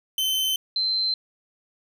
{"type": "tone pair in turn", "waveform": ["40% pulse", "sine"], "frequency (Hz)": [3071, 4099], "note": ["G7", "C8"], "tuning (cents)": [-36, -36], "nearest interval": "perfect fourth", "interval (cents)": 500, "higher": "second", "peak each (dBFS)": [-21, -21], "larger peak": "neither", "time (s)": [[0.18, 0.56], [0.76, 1.14]], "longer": "neither", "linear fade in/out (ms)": 2, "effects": []}